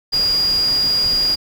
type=tone in noise; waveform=sine; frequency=4846 Hz; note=D#8; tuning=47 cents flat; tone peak=-14 dBFS; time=0.12-1.36 s; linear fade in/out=20 ms; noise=pink; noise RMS=-30 dBFS; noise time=0.12-1.36 s; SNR=+13 dB; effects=none